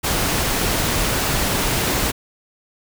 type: noise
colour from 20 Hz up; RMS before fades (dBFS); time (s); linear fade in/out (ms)
pink; -20; 0.03-2.12; 20
effects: none